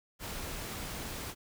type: noise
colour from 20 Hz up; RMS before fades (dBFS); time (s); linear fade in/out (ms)
pink; -40; 0.19-1.35; 50
effects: none